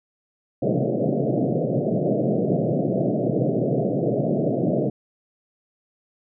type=band-pass noise; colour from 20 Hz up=pink; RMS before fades=-22 dBFS; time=0.62-4.9 s; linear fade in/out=5 ms; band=120 to 680 Hz; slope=96 dB/octave; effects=none